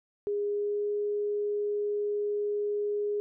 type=tone with pitch glide; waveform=sine; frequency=410 to 413.6 Hz; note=G#4 to G#4; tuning=-22 to -7 cents; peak=-27 dBFS; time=0.27-3.2 s; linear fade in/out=0 ms; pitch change=+15 cents; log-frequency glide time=0.44-0.9 s; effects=none